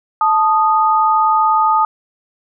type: tone pair together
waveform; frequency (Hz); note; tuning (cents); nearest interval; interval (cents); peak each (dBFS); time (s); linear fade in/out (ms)
sine; 876.1 / 1239; A5 / D#6; -8 / -8; tritone; 600; -13; 0.21-1.85; 2
effects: none